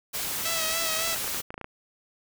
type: noise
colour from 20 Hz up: white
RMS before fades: -31 dBFS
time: 0.13-1.42 s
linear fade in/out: 20 ms
type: tone with vibrato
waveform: 5% pulse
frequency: 650 Hz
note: E5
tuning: 24 cents flat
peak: -16 dBFS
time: 0.45-1.15 s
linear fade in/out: 5 ms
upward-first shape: sine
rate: 3.6 Hz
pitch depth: 41 cents each way
type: clicks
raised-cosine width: 0.5 ms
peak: -22 dBFS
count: 12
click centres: 1.077 / 1.129 / 1.162 / 1.244 / 1.278 / 1.346 / 1.403 / 1.505 / 1.542 / 1.579 / 1.613 / 1.644 s
effects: none